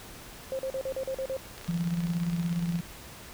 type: tone bursts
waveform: sine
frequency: 530 Hz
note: C5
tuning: 22 cents sharp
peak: -29 dBFS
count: 8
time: 0.52-1.367 s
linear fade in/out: 0 ms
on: 70 ms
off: 41 ms
type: click train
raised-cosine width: 0.2 ms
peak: -26 dBFS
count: 38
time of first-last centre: 1.58-2.789 s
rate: 30.6 Hz
type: tone with tremolo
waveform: sine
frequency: 170.9 Hz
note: F3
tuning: 37 cents flat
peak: -24 dBFS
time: 1.68-2.81 s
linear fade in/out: 10 ms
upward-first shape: sine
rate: 17 Hz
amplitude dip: 55%
effects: pink hiss -46 dBFS RMS until 3.33 s